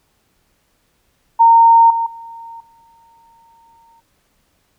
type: tone with level steps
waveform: sine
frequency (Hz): 920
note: A#5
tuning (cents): -23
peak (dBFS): -5 / -15 / -31 / -47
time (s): 1.39-4.01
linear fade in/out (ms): 20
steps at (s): 1.9 / 2.06 / 2.6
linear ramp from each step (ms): 5
effects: pink hiss -62 dBFS RMS until 4.78 s